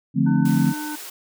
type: chord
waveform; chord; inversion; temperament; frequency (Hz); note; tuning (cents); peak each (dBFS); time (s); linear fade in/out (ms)
sine; D minor seventh; none; equal; 146.83 / 174.61 / 220 / 261.6; D3 / F3 / A3 / C4; 0 / 0 / 0 / 0; -21; 0.14-0.74; 50
type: harmonic tone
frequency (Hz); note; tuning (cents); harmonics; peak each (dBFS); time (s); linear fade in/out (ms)
300.9; D4; +42; 1 / 3 / 5; -29 / -34 / -36; 0.26-0.96; 10
type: high-pass noise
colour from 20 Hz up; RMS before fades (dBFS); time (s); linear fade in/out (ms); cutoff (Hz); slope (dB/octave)
white; -36; 0.45-1.1; 5; 330; 24
effects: none